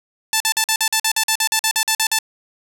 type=tone bursts; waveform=5% pulse; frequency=880 Hz; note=A5; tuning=in tune; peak=-3 dBFS; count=16; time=0.33-2.188 s; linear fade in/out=2 ms; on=73 ms; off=46 ms; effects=none